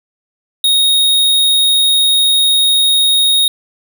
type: tone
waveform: square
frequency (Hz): 3738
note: A#7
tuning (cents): +4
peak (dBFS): -9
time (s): 0.64-3.48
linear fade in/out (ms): 2
effects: none